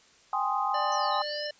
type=chord; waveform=sine; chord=Ab major seventh; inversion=third; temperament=equal; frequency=784 / 830.6 / 1046.5 / 1244.5 Hz; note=G5 / Ab5 / C6 / Eb6; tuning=0 / 0 / 0 / 0 cents; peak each=-31 dBFS; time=0.33-1.22 s; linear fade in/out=2 ms
type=harmonic tone; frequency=594 Hz; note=D5; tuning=20 cents sharp; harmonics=1 / 3 / 5 / 7 / 9; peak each=-34 / -39 / -41 / -42 / -44 dBFS; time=0.74-1.51 s; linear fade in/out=5 ms
type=exponential two-way sweep; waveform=sine; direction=down then up; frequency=6120 to 3834 to 5360 Hz; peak=-37 dBFS; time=0.92-1.47 s; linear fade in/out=2 ms; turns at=1.14 s
effects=white hiss -59 dBFS RMS until 1.59 s + resampled to 16000 Hz

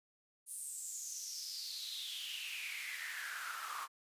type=noise with high-pass filter sweep; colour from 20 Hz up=pink; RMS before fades=-44 dBFS; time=0.46-3.88 s; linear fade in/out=50 ms; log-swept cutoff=9600 to 1100 Hz; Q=6.7; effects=resampled to 32000 Hz

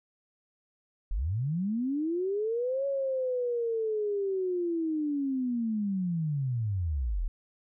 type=linear two-way sweep; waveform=sine; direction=up then down; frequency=34.22 to 558 to 34.22 Hz; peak=-27 dBFS; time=1.11-7.28 s; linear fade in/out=0 ms; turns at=2.86 s; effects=none

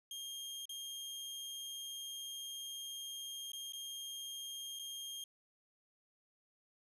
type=tone with dropouts; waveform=sawtooth; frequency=3217 Hz; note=G7; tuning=44 cents sharp; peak=-40 dBFS; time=0.11-5.24 s; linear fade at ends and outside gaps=2 ms; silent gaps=0.655-0.693 / 3.519-3.532 / 3.723-3.733 / 4.79-4.794 s; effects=resampled to 32000 Hz

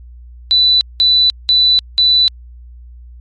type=tone bursts; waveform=sine; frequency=3980 Hz; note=B7; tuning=13 cents sharp; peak=-7 dBFS; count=4; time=0.51-2.28 s; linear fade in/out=0 ms; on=300 ms; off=190 ms; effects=added 60 Hz sine -33 dBFS peak until 3.2 s + MP3 48 kbps

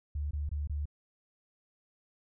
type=tone bursts; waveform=sine; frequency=73.3 Hz; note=D2; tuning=3 cents flat; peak=-31 dBFS; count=4; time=0.15-0.856 s; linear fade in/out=5 ms; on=160 ms; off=22 ms; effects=none

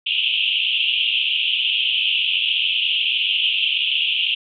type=band-pass noise; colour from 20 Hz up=white; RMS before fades=-20 dBFS; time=0.06-4.35 s; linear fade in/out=10 ms; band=2600 to 3300 Hz; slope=96 dB/octave; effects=none

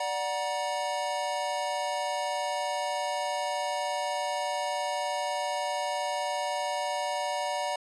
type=chord; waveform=square; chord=D augmented; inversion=none; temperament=equal with one note detuned; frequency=587.3 / 740 / 948.1 Hz; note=D5 / F#5 / A#5; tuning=0 / 0 / +29 cents; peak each=-34 dBFS; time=0-7.76 s; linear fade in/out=5 ms; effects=resampled to 22050 Hz

